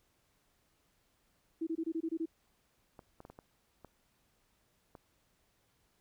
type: tone bursts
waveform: sine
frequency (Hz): 325.9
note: E4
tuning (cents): -20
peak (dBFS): -32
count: 8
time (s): 1.61-2.258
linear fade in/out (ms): 10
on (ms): 60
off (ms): 24
type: clicks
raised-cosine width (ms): 1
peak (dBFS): -36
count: 7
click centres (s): 2.992 / 3.204 / 3.251 / 3.3 / 3.389 / 3.847 / 4.952
effects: pink hiss -74 dBFS RMS until 6 s